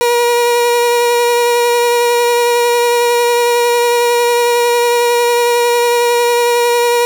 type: tone with vibrato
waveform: 30% pulse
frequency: 478.3 Hz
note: A#4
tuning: 44 cents sharp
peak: -7 dBFS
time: 0.01-7.05 s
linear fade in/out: 0 ms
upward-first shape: sine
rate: 11 Hz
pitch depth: 13 cents each way
effects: none